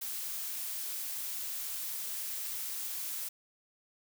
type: noise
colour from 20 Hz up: blue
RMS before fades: -38 dBFS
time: 0.01-3.29 s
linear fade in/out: 10 ms
effects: none